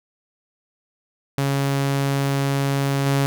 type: tone with level steps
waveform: sawtooth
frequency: 138.59 Hz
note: C#3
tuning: in tune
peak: -15 / -13 dBFS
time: 1.38-3.26 s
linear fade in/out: 0 ms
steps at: 3.06 s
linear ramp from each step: 2 ms
effects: none